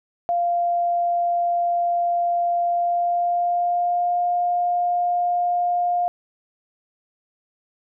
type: tone with pitch glide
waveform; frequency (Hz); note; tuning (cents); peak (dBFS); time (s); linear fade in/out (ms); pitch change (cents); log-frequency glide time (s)
sine; 695 to 706.3; F5 to F5; -9 to +19; -18; 0.29-6.08; 0; +28; 2.66-4.2
effects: none